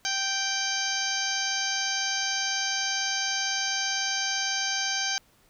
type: harmonic tone with a mistuned harmonic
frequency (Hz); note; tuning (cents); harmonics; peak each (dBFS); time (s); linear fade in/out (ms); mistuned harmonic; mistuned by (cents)
782; G5; -4; 1 / 2 / 3 / 4 / 5 / 6 / 7 / 8; -36 / -32 / -36 / -34 / -38 / -33 / -36 / -32; 0.05-5.18; 0; 6; +17
effects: pink hiss -62 dBFS RMS until 5.49 s